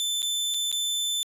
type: tone with dropouts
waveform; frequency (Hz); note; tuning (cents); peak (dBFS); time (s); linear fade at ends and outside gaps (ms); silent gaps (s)
sawtooth; 3530; A7; +5; -22; 0-1.23; 0; 0.22-0.228 / 0.54-0.544 / 0.716-0.726
effects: resampled to 32000 Hz